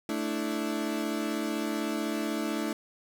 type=chord; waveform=35% pulse; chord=A suspended fourth; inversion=none; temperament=equal; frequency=220 / 293.7 / 329.6 Hz; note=A3 / D4 / E4; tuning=0 / 0 / 0 cents; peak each=-32 dBFS; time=0.09-2.73 s; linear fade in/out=2 ms; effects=none